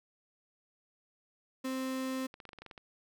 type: tone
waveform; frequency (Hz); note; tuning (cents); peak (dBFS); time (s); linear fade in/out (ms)
35% pulse; 261.6; C4; 0; -32; 1.64-2.27; 10
type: clicks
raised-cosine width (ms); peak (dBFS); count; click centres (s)
0.3; -32; 10; 2.341 / 2.402 / 2.453 / 2.491 / 2.532 / 2.587 / 2.62 / 2.663 / 2.712 / 2.778
effects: none